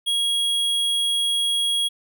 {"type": "tone", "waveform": "square", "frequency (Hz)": 3300, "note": "G#7", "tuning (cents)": -12, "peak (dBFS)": -20, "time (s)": [0.06, 1.89], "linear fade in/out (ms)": 20, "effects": []}